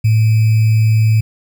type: tone with sample-and-hold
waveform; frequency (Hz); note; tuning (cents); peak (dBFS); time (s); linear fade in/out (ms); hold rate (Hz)
sine; 110; A2; 0; -8; 0.04-1.21; 10; 2450
effects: none